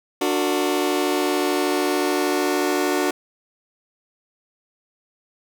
sawtooth chord, D augmented, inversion none, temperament just, 293.7 / 367.1 / 458.9 Hz, D4 / F#4 / A#4, 0 / -14 / -27 cents, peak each -19 / -18 / -24 dBFS, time 0.21-3.11 s, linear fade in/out 5 ms, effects none

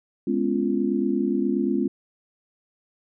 sine chord, C# dominant seventh, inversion second, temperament just, 207.9 / 249.5 / 277.2 / 346.5 Hz, G#3 / B3 / C#4 / E#4, +2 / +18 / 0 / -14 cents, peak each -26 dBFS, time 0.27-1.88 s, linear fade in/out 5 ms, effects none

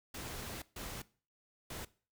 pink noise bursts at uneven times, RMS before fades -44 dBFS, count 3, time 0.14-0.62 / 0.76-1.02 / 1.7-1.85 s, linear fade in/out 5 ms, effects noise-tail reverb RT60 0.4 s tail -20 dB re dry

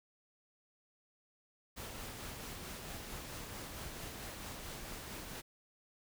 pink noise with tremolo, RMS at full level -45 dBFS, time 1.76-5.42 s, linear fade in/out 20 ms, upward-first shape sine, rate 4.5 Hz, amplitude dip 25%, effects none

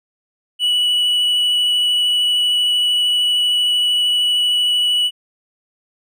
triangle tone with vibrato, 2947 Hz, F#7, 8 cents flat, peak -12 dBFS, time 0.59-5.11 s, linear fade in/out 50 ms, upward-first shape triangle, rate 13 Hz, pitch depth 12 cents each way, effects none

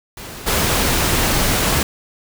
pink noise with level steps, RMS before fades -33 / -17 dBFS, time 0.17-1.83 s, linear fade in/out 2 ms, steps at 0.46 s, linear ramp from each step 20 ms, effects none

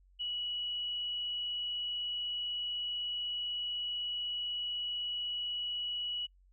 sine tone, 2931 Hz, F#7, 17 cents flat, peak -34 dBFS, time 0.19-6.27 s, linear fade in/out 20 ms, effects noise-tail reverb RT60 0.1 s tail -24 dB re dry + added 46 Hz sine -61 dBFS peak until 6.52 s

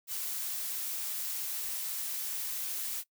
blue noise, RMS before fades -36 dBFS, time 0.07-3.04 s, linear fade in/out 50 ms, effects noise-tail reverb RT60 0.1 s tail -20 dB re dry

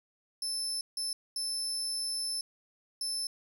30% pulse tone bursts at uneven times, 5274 Hz, E8, in tune, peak -28 dBFS, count 4, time 0.42-0.81 / 0.97-1.13 / 1.36-2.41 / 3.01-3.27 s, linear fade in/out 2 ms, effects none

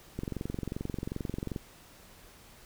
click train, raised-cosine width 3 ms, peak -21 dBFS, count 32, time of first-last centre 0.19-1.562 s, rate 22.6 Hz, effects pink hiss -55 dBFS RMS until 2.65 s

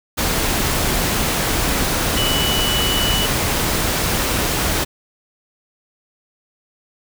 sine tone in noise, 2960 Hz, F#7, in tune, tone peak -20 dBFS, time 2.16-3.27 s, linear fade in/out 20 ms, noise pink, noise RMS -19 dBFS, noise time 0.17-4.85 s, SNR -4 dB, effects none

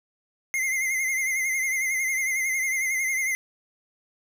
square tone with vibrato, 2094 Hz, C7, 1 cent sharp, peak -24 dBFS, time 0.54-3.35 s, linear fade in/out 0 ms, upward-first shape triangle, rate 11 Hz, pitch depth 68 cents each way, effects none

